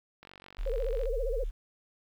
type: click train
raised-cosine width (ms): 0.3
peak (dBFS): -33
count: 40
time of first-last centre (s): 0.23-1.056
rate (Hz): 47.2
type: tone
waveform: sine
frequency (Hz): 35.68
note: D1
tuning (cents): -49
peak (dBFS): -30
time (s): 0.58-1.51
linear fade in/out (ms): 20
type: tone with vibrato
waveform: sine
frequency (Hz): 494.7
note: B4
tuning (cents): +3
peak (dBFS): -31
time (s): 0.66-1.44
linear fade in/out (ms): 5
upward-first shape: sine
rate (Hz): 15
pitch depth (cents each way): 190
effects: 10-bit